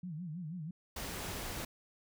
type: tone with vibrato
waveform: sine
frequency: 166.3 Hz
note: E3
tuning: 16 cents sharp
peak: -39 dBFS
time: 0.03-0.71 s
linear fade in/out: 5 ms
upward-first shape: sine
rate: 6.2 Hz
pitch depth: 180 cents each way
type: noise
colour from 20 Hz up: pink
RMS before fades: -41 dBFS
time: 0.96-1.65 s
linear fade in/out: 5 ms
effects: none